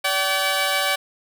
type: tone pair together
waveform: 10% pulse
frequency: 575.5 / 765 Hz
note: D5 / G5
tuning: -35 / -42 cents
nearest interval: perfect fourth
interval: 493 cents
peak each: -14 dBFS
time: 0.04-0.96 s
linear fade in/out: 10 ms
effects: none